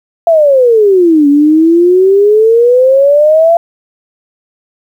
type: exponential two-way sweep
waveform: sine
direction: down then up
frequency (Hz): 685 to 282.3 to 685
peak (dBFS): -3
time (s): 0.27-3.57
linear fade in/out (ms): 2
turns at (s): 1.28
effects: 7-bit